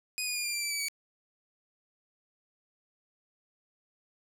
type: tone with pitch steps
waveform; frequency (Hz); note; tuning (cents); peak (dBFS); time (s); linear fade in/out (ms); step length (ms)
15% pulse; 2489 / 2456 / 2424 / 2392 / 2360 / 2329 / 2298 / 2268; D#7 / D#7 / D#7 / D7 / D7 / D7 / D7 / C#7; 0 / -23 / -46 / +31 / +8 / -15 / -38 / +39; -24; 0.18-0.884; 0; 88
effects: none